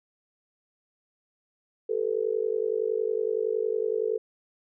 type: tone with amplitude modulation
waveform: sine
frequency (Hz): 440.1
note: A4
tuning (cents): 0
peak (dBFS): -20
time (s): 1.89-4.18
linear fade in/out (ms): 10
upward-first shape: sine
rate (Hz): 50.8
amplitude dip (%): 100
effects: none